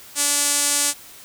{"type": "tone with band-pass filter", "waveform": "sawtooth", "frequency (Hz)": 288.3, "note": "D4", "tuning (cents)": -32, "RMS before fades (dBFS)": -20, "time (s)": [0.15, 0.94], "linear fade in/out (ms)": 50, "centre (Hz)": 8500, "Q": 1.9, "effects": ["white hiss -43 dBFS RMS until 1.24 s"]}